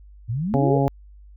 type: exponential sweep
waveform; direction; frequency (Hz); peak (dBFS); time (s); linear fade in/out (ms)
sine; up; 103.83 to 505; -22; 0.28-0.79; 20
type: harmonic tone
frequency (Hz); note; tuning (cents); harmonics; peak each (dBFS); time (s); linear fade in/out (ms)
138.3; C#3; -4; 1 / 2 / 3 / 4 / 5 / 6; -20 / -23 / -25 / -26 / -27 / -28; 0.54-0.88; 0
effects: added 50 Hz sine -43 dBFS peak until 1.36 s